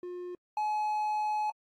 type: tone pair in turn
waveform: triangle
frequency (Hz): 357 / 849.1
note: F4 / G#5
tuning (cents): +38 / +38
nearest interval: octave + minor third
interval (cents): 1500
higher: second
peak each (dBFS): -35 / -26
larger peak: second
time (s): 0.03-0.35 / 0.57-1.5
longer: second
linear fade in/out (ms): 2
effects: AAC 48 kbps